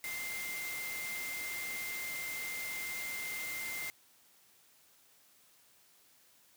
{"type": "tone in noise", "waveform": "sine", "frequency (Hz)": 2093, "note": "C7", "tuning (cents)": 0, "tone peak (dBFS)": -39, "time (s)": [0.04, 3.9], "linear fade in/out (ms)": 0, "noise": "white", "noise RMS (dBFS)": -43, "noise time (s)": [0.04, 3.9], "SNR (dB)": 1, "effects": ["white hiss -65 dBFS RMS until 6.56 s", "high-pass 80 Hz 12 dB/octave"]}